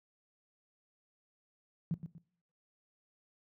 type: tone with echo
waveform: sine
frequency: 166.2 Hz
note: E3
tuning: 15 cents sharp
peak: -29 dBFS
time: 1.91-1.94 s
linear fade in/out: 0 ms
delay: 120 ms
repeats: 2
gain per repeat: -9 dB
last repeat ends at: 2.18 s
effects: noise-tail reverb RT60 0.6 s tail -20 dB re dry + high-pass 100 Hz 12 dB/octave